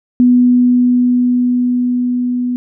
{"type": "tone with level ramp", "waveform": "sine", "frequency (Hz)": 246.9, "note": "B3", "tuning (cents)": 0, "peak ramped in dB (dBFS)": [-5, -14], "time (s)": [0.2, 2.56], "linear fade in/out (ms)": 0, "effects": []}